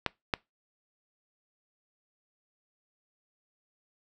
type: clicks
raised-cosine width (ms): 0.3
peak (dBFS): -10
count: 2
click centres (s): 0.063 / 0.338
effects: noise-tail reverb RT60 0.2 s tail -23 dB re dry

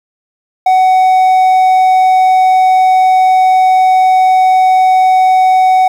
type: tone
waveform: triangle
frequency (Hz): 748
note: F#5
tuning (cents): +19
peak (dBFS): -3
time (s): 0.66-5.88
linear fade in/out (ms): 5
effects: 7-bit

